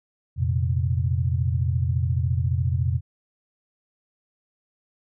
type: chord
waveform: sine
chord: F suspended fourth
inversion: none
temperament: equal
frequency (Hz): 87.31 / 116.54 / 130.81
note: F2 / Bb2 / C3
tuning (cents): 0 / 0 / 0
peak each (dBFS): -23 / -26 / -25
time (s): 0.36-3.01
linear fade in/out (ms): 50
effects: none